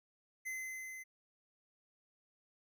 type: tone with level ramp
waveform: square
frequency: 2051 Hz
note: C7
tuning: 35 cents flat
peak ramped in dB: -39 to -47 dBFS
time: 0.45-1.04 s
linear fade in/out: 20 ms
effects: none